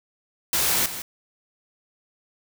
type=noise with echo; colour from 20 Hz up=white; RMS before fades=-22 dBFS; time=0.53-0.86 s; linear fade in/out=2 ms; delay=160 ms; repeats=1; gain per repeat=-11 dB; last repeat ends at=1.02 s; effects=none